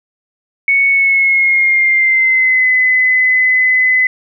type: tone with pitch glide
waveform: sine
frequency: 2217 to 2021 Hz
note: C#7 to B6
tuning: 0 to +39 cents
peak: -8 dBFS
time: 0.68-4.07 s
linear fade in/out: 2 ms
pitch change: -161 cents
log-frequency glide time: 0.89-2.71 s
effects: none